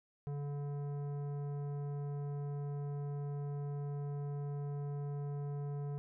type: tone with tanh clipping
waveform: sine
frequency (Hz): 143.6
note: D3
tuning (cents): -39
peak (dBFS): -39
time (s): 0.27-5.98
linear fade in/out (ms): 0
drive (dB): 13
effects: none